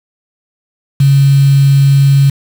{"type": "tone with quantisation", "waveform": "sine", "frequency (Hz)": 138.59, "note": "C#3", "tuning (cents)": 0, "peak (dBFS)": -4, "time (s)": [1, 2.3], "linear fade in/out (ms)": 5, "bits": 4, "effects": []}